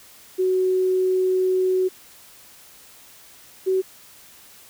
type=tone pair in turn; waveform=sine; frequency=372 / 377.4 Hz; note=F#4 / F#4; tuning=+9 / +34 cents; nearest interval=unison; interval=25 cents; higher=second; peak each=-17 dBFS; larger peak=neither; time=0.38-1.89 / 3.66-3.82 s; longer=first; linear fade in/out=20 ms; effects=white hiss -48 dBFS RMS until 4.69 s

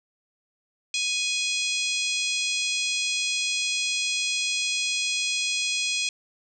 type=harmonic tone; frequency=833 Hz; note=G#5; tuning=5 cents sharp; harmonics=3 / 4 / 5 / 6 / 7 / 8 / 9 / 10; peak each=-28 / -30 / -32 / -34 / -35 / -36 / -37 / -38 dBFS; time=0.94-6.09 s; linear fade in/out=2 ms; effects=none

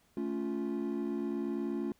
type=chord; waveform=triangle; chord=A augmented; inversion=none; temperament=equal with one note detuned; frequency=220 / 280.7 / 349.2 Hz; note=A3 / C#4 / E#4; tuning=0 / +22 / 0 cents; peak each=-34 dBFS; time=0.17-1.92 s; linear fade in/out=2 ms; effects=tanh soft clip ceiling -24 dBFS + pink hiss -69 dBFS RMS until 1.99 s

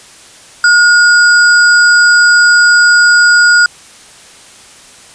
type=tone with sample-and-hold; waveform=sine; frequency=1437 Hz; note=F6; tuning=49 cents sharp; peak=-3 dBFS; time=0.64-3.66 s; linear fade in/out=2 ms; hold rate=6300 Hz; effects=white hiss -37 dBFS RMS until 5.14 s + resampled to 22050 Hz

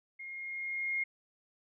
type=tone with level ramp; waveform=sine; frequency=2139 Hz; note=C7; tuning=38 cents sharp; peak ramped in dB=-42 to -29 dBFS; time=0.19-1.04 s; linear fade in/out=10 ms; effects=none

